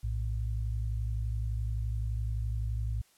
sine tone pair together, 58.27 / 110 Hz, A#1 / A2, 0 / 0 cents, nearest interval major seventh, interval 1100 cents, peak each -31 / -34 dBFS, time 0.03-3.02 s, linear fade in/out 10 ms, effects white hiss -65 dBFS RMS until 3.17 s + low-pass 12000 Hz 12 dB/octave

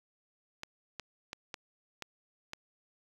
clicks, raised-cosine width 0.2 ms, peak -22 dBFS, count 6, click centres 0.634 / 0.997 / 1.331 / 1.542 / 2.023 / 2.534 s, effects high-pass 60 Hz 12 dB/octave + 8-bit

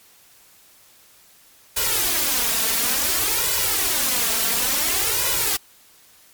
white noise with flanger, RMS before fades -21 dBFS, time 1.76-5.57 s, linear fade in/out 10 ms, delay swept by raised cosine 2 to 4.5 ms, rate 0.57 Hz, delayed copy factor +1, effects white hiss -52 dBFS RMS until 6.33 s + MP3 96 kbps

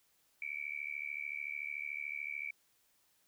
sine tone with amplitude modulation, 2301 Hz, D7, 36 cents flat, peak -34 dBFS, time 0.42-2.51 s, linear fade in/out 2 ms, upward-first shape sine, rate 73.6 Hz, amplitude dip 100%, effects white hiss -73 dBFS RMS until 3.27 s

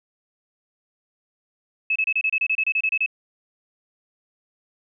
sine tone bursts, 2592 Hz, E7, 30 cents flat, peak -18 dBFS, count 14, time 1.9-3.062 s, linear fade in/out 5 ms, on 57 ms, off 28 ms, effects none

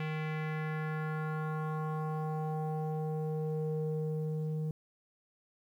square tone with low-pass filter sweep, 155.56 Hz, D#3, in tune, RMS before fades -35 dBFS, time 0-4.71 s, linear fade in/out 2 ms, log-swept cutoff 2500 to 320 Hz, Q 2.6, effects 11-bit

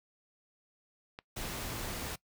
click, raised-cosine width 0.3 ms, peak -27 dBFS, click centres 1.189 s
pink noise, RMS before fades -39 dBFS, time 1.36-2.16 s, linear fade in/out 10 ms
effects noise-tail reverb RT60 0.1 s tail -21 dB re dry

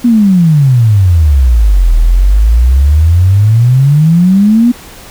sine exponential two-way sweep, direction down then up, 246.9 to 38.89 to 246.9 Hz, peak -3 dBFS, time 0.04-4.72 s, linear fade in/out 10 ms, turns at 1.96 s, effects pink hiss -32 dBFS RMS until 5.1 s

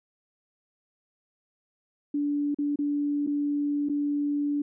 sine tone with dropouts, 289.9 Hz, D4, 22 cents flat, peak -24 dBFS, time 2.14-4.62 s, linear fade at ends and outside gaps 5 ms, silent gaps 2.546-2.586 / 2.759-2.788 / 3.266-3.272 / 3.888-3.895 s, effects none

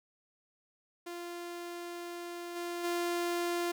sawtooth tone with level steps, 346.9 Hz, F4, 12 cents flat, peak -36 / -32 / -27 dBFS, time 1.06-3.72 s, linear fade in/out 10 ms, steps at 2.55 / 2.83 s, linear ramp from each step 20 ms, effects none

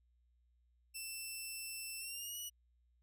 10% pulse tone with pitch glide, 2671 to 2930 Hz, E7 to F#7, +22 to -18 cents, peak -35 dBFS, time 0.94-2.5 s, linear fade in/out 20 ms, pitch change +160 cents, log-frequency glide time 1.98-2.38 s, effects added 60 Hz sine -70 dBFS peak until 3.02 s

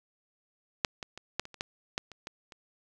clicks, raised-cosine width 0.2 ms, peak -7 / -20 / -25 / -11 / -27 / -30 / -15 / -13 / -29 / -22 / -30 dBFS, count 11, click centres 0.848 / 1.028 / 1.176 / 1.396 / 1.454 / 1.543 / 1.609 / 1.979 / 2.117 / 2.271 / 2.522 s, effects none

